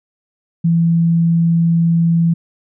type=tone; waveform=sine; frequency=167.3 Hz; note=E3; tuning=26 cents sharp; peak=-10 dBFS; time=0.64-2.34 s; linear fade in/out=10 ms; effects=none